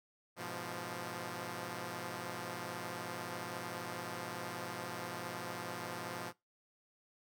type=chord; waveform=5% pulse; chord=F diminished; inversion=first; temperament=equal; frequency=103.83 / 123.47 / 174.61 Hz; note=Ab2 / Cb3 / F3; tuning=0 / 0 / 0 cents; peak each=-37 / -34 / -32 dBFS; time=0.36-6.33 s; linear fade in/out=50 ms; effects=noise-tail reverb RT60 0.2 s tail -21 dB re dry